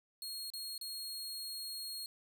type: tone with dropouts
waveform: sawtooth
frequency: 4280 Hz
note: C8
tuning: 38 cents sharp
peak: -38 dBFS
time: 0.22-2.06 s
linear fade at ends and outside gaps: 1 ms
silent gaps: 0.502-0.536 / 0.779-0.812 s
effects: none